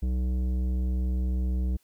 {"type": "tone with tanh clipping", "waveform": "sine", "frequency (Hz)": 62.7, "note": "B1", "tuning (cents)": 27, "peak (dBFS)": -26, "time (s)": [0.02, 1.77], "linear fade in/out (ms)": 10, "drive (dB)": 12, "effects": ["white hiss -68 dBFS RMS until 1.83 s"]}